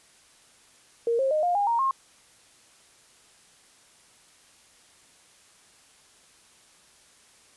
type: tone with pitch steps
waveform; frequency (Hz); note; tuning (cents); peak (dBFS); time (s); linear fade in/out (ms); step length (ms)
sine; 466.2 / 535.5 / 615.2 / 706.6 / 811.7 / 932.4 / 1071; A#4 / C5 / D#5 / F5 / G#5 / A#5 / C6; 0 / +40 / -20 / +20 / -40 / 0 / +40; -21; 1.07-1.91; 2; 120
effects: white hiss -57 dBFS RMS until 7.56 s + resampled to 24000 Hz